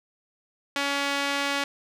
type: tone with band-pass filter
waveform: sawtooth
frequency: 281.4 Hz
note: C#4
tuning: 26 cents sharp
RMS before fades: -27 dBFS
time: 0.76-1.64 s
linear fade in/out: 2 ms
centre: 2600 Hz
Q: 0.72
effects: none